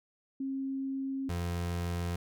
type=tone pair in turn; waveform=sine / 30% pulse; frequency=269.2 / 86.87 Hz; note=C4 / F2; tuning=+49 / -9 cents; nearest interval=octave + minor sixth; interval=1958 cents; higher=first; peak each=-32 / -29 dBFS; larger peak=second; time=0.4-1.29 / 1.29-2.16 s; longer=first; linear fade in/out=5 ms; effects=none